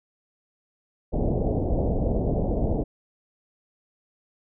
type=low-pass noise; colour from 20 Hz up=pink; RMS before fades=-24 dBFS; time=1.12-2.84 s; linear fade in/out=20 ms; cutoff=710 Hz; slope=48 dB/octave; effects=none